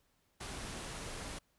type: low-pass noise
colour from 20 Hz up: pink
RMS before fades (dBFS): -44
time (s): 0.4-1.39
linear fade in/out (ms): 10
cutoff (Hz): 11000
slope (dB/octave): 96
effects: pink hiss -75 dBFS RMS until 1.58 s